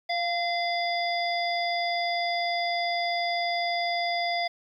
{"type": "harmonic tone with a mistuned harmonic", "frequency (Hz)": 696, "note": "F5", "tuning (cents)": -6, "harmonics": [1, 3, 5, 7], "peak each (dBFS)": [-27, -31, -36, -34], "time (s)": [0.09, 4.48], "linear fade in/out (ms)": 10, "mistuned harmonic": 3, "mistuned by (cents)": -27, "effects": ["10-bit"]}